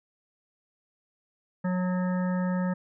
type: harmonic tone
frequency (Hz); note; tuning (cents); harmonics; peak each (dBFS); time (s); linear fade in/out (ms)
182.2; F#3; -26; 1 / 3 / 5 / 7 / 9 / 10; -25 / -35 / -39 / -42 / -44 / -45; 1.64-2.74; 10
effects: none